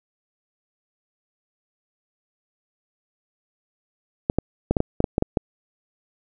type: clicks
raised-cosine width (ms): 2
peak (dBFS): -5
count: 10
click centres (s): 4.299 / 4.386 / 4.71 / 4.768 / 4.804 / 5.004 / 5.042 / 5.181 / 5.224 / 5.372
effects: none